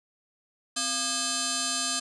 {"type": "tone with frequency modulation", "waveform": "sine", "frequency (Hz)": 1638, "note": "G#6", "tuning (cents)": -24, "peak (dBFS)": -26, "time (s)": [0.76, 2], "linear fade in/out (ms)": 10, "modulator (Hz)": 949, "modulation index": 7.7, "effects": []}